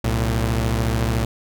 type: tone pair together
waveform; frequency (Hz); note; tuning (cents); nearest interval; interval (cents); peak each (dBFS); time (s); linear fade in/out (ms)
sawtooth; 63.4 / 113.1; B1 / A2; +46 / +48; minor seventh; 1002; -18 / -17; 0.04-1.25; 5
effects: none